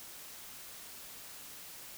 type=silence; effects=white hiss -49 dBFS RMS until 1.97 s